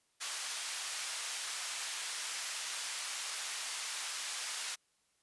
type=band-pass noise; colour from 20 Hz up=white; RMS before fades=-40 dBFS; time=0.2-4.76 s; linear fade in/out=20 ms; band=1000 to 8600 Hz; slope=12 dB/octave; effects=white hiss -75 dBFS RMS until 5.22 s + resampled to 24000 Hz